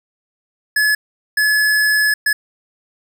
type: tone bursts at uneven times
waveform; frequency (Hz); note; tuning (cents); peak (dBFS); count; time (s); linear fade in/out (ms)
square; 1708; G#6; +48; -13; 3; 0.76-0.95 / 1.37-2.14 / 2.26-2.33; 5
effects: none